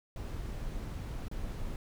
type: noise with dropouts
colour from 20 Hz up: brown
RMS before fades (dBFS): -38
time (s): 0.16-1.76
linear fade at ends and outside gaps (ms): 1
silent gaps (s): 1.283-1.314
effects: none